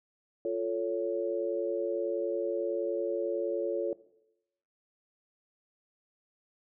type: chord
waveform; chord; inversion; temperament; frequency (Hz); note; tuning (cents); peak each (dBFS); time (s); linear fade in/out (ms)
sine; F augmented; none; equal with one note detuned; 349.2 / 440 / 558.5; F4 / A4 / C#5; 0 / 0 / +13; -33; 0.45-3.93; 2
effects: noise-tail reverb RT60 0.8 s tail -17 dB re dry